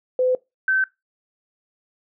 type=tone pair in turn; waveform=sine; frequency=508 / 1540.4 Hz; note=B4 / G6; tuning=+49 / -31 cents; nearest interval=octave + perfect fifth; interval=1920 cents; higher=second; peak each=-16 dBFS; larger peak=neither; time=0.19-0.35 / 0.68-0.84 s; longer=neither; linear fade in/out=2 ms; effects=noise-tail reverb RT60 0.2 s tail -21 dB re dry